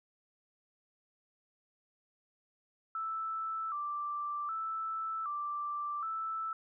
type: tone with vibrato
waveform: sine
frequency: 1244.5 Hz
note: D#6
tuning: in tune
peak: -34 dBFS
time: 2.95-6.53 s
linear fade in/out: 2 ms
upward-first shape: square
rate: 0.65 Hz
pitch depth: 100 cents each way
effects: none